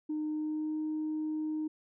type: tone with pitch glide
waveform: sine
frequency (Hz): 306 to 309.4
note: D#4 to D#4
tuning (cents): -29 to -10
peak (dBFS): -30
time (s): 0.09-1.68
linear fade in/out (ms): 10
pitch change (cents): +19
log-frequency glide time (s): 0.28-0.77
effects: tanh soft clip ceiling -28 dBFS